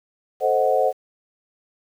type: chord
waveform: sine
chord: A diminished seventh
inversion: none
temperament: equal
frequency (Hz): 440 / 523.3 / 622.3 / 740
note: A4 / C5 / Eb5 / Gb5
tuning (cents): 0 / 0 / 0 / 0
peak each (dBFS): -24 / -20 / -23 / -21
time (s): 0.4-0.93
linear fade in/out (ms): 50
effects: 8-bit